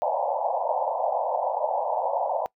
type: band-pass noise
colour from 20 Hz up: pink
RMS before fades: -26 dBFS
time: 0.02-2.46 s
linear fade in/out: 0 ms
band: 530 to 950 Hz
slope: 96 dB/octave
effects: noise-tail reverb RT60 0.1 s tail -22 dB re dry